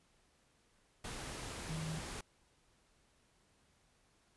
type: tone in noise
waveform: sine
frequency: 158.8 Hz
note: D#3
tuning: 36 cents sharp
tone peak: -39 dBFS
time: 1.69-1.99 s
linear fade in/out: 5 ms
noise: pink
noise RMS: -45 dBFS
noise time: 1.04-2.21 s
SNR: +3 dB
effects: pink hiss -72 dBFS RMS until 4.36 s + resampled to 24000 Hz